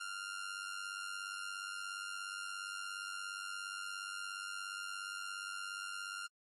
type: tone with amplitude modulation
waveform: sawtooth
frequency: 1396.9 Hz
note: F6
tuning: in tune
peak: -35 dBFS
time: 0-6.27 s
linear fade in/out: 10 ms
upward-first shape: sine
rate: 97.1 Hz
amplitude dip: 65%
effects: AAC 32 kbps